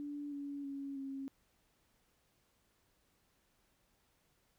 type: tone with pitch steps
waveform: sine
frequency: 290 / 283.7 / 277.5 / 271.5 Hz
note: D4 / C#4 / C#4 / C#4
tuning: -22 / +40 / +2 / -36 cents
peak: -40 dBFS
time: 0-1.28 s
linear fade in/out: 0 ms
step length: 320 ms
effects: pink hiss -75 dBFS RMS until 4.58 s